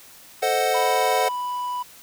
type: chord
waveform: square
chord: A diminished seventh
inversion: none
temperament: equal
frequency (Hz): 440 / 523.3 / 622.3 / 740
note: A4 / C5 / Eb5 / Gb5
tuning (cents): 0 / 0 / 0 / 0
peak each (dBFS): -27 / -26 / -28 / -23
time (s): 0.42-1.29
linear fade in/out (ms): 10
type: tone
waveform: triangle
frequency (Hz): 987.8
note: B5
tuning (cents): 0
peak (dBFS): -23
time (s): 0.74-1.83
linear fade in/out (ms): 10
effects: white hiss -47 dBFS RMS until 2.02 s